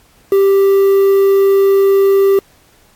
triangle tone with quantisation, 392.4 Hz, G4, 2 cents sharp, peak -5 dBFS, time 0.32-2.39 s, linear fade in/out 2 ms, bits 5, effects pink hiss -50 dBFS RMS until 2.95 s + AAC 64 kbps

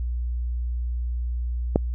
click, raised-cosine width 2 ms, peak -4 dBFS, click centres 1.759 s, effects added 60 Hz sine -24 dBFS peak until 1.94 s

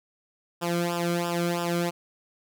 sawtooth tone with flanger, 172.4 Hz, F3, 22 cents flat, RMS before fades -27 dBFS, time 0.61-1.91 s, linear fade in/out 20 ms, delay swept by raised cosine 0.47 to 1.12 ms, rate 3 Hz, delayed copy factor -0.95, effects none

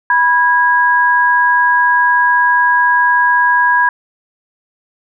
sine tone pair together, 981 / 1645 Hz, B5 / G#6, -12 / -17 cents, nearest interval major sixth, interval 895 cents, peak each -11 dBFS, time 0.1-3.89 s, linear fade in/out 2 ms, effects none

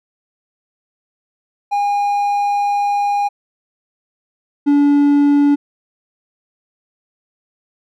triangle tone pair in turn, 814 / 287.2 Hz, G#5 / D4, -35 / -39 cents, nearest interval octave + tritone, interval 1804 cents, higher first, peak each -12 / -7 dBFS, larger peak second, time 1.71-3.29 / 4.66-5.56 s, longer first, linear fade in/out 20 ms, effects none

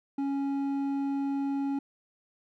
sine tone with hard clipping, 277.2 Hz, C#4, in tune, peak -29 dBFS, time 0.18-1.79 s, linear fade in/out 5 ms, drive 6 dB, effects none

